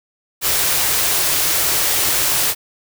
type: band-stop noise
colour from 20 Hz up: white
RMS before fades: -17 dBFS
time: 0.41-2.55 s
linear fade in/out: 50 ms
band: 180 to 280 Hz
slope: 96 dB/octave
effects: none